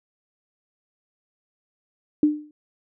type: tone with exponential decay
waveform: sine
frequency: 299.9 Hz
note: D4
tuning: 36 cents sharp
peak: -11 dBFS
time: 2.23-2.51 s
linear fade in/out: 2 ms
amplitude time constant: 60 ms
effects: none